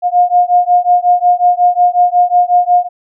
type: beating tone pair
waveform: sine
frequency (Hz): 710 / 715.5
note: F5 / F5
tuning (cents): +28 / +42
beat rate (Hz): 5.5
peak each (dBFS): -10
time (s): 0.02-2.89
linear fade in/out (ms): 50
effects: none